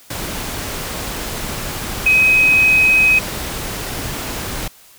sine tone in noise, 2529 Hz, D#7, 28 cents sharp, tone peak -9 dBFS, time 2.06-3.19 s, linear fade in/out 5 ms, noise pink, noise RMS -25 dBFS, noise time 0.1-4.68 s, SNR +13 dB, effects white hiss -46 dBFS RMS until 4.98 s

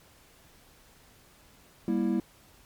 triangle chord, E diminished, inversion first, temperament just, 197.78 / 237.3 / 329.6 Hz, G3 / Bb3 / E4, +16 / +31 / 0 cents, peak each -27 dBFS, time 1.88-2.2 s, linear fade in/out 2 ms, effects pink hiss -58 dBFS RMS until 2.65 s + MP3 96 kbps

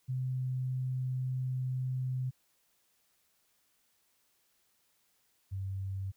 sine tone pair in turn, 128.7 / 96.42 Hz, C3 / G2, -28 / -28 cents, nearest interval perfect fourth, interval 500 cents, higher first, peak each -31 / -34 dBFS, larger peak first, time 0.08-2.31 / 5.51-6.12 s, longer first, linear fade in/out 20 ms, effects white hiss -73 dBFS RMS until 6.16 s

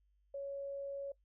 sine tone, 557 Hz, C#5, 8 cents sharp, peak -39 dBFS, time 0.34-1.12 s, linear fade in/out 5 ms, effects noise-tail reverb RT60 0.1 s tail -20 dB re dry + added 50 Hz sine -70 dBFS peak until 1.24 s

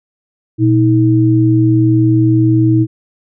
sine tone pair together, 119.6 / 319.3 Hz, A#2 / D#4, +45 / +45 cents, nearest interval octave + perfect fourth, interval 1700 cents, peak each -10 dBFS, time 0.58-2.87 s, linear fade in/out 50 ms, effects none

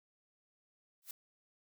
blue noise with exponential growth, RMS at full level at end -40 dBFS, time 1.02-1.11 s, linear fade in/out 2 ms, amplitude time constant 19 ms, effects none

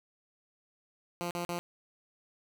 10% pulse tone bursts, 173.8 Hz, F3, 8 cents flat, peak -25 dBFS, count 3, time 1.21-1.59 s, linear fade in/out 0 ms, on 98 ms, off 43 ms, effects none

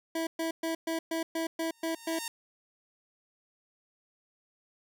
25% pulse tone bursts, 326.8 Hz, E4, 15 cents flat, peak -26 dBFS, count 9, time 0.15-2.19 s, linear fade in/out 5 ms, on 120 ms, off 120 ms
5% pulse tone with exponential growth, 919 Hz, A#5, 25 cents flat, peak -21 dBFS, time 1.59-2.28 s, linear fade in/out 2 ms, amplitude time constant 150 ms
effects none

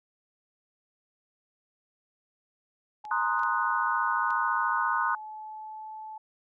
sine tone with pitch glide, 849 to 868.3 Hz, G#5 to A5, +38 to -23 cents, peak -38 dBFS, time 3.04-6.18 s, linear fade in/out 5 ms, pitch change +39 cents, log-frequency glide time 4.15-5.94 s
clicks, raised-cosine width 0.2 ms, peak -32 / -36 / -30 / -31 dBFS, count 4, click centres 3.052 / 3.394 / 3.434 / 4.306 s
sine chord, C half-diminished seventh, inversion third, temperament equal, 932.3 / 1046.5 / 1244.5 / 1480 Hz, Bb5 / C6 / Eb6 / Gb6, 0 / 0 / 0 / 0 cents, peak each -30 dBFS, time 3.11-5.15 s, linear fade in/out 2 ms
effects none

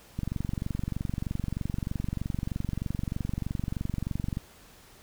click train, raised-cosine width 5 ms, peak -18 dBFS, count 98, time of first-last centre 0.19-4.371 s, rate 23.2 Hz, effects pink hiss -54 dBFS RMS until 5.02 s

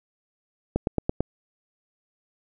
click train, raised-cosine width 2 ms, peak -9 dBFS, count 5, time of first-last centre 0.76-1.206 s, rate 8.97 Hz, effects none

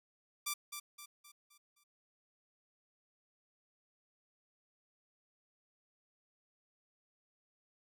5% pulse tone with echo, 1174.7 Hz, D6, in tune, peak -23 dBFS, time 0.46-0.54 s, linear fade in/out 10 ms, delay 260 ms, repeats 5, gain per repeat -7 dB, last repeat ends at 1.84 s, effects none

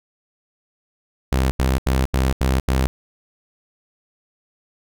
sawtooth tone bursts, 65.41 Hz, C2, in tune, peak -12 dBFS, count 6, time 1.32-2.87 s, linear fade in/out 0 ms, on 190 ms, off 82 ms, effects none

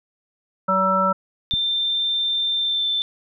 harmonic tone, 190 Hz, F#3, 46 cents sharp, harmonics 1 / 3 / 5 / 7, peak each -25 / -23 / -25 / -18 dBFS, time 0.68-1.13 s, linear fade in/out 10 ms
sine tone with pitch glide, 3579 to 3542 Hz, A7 to A7, +29 to +11 cents, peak -19 dBFS, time 1.51-3.02 s, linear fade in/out 0 ms, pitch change -18 cents, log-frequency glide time 2.59-2.87 s
click, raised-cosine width 5 ms, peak -16 dBFS, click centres 1.538 s
effects none

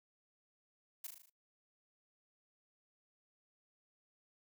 blue noise with echo, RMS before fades -44 dBFS, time 1.04-1.07 s, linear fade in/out 5 ms, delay 38 ms, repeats 6, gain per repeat -4 dB, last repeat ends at 1.298 s, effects noise-tail reverb RT60 0.2 s tail -25 dB re dry

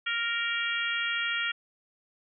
harmonic tone, 466.2 Hz, A#4, in tune, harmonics 3 / 4 / 5 / 6 / 7, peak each -32 / -33 / -34 / -35 / -35 dBFS, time 0.06-1.52 s, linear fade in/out 10 ms, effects none

